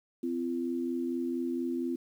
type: tone pair together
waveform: sine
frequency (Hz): 256.7 / 341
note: C4 / F4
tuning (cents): -33 / -41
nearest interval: perfect fourth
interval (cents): 492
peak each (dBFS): -32 / -33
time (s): 0.23-1.96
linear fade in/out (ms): 5
effects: 10-bit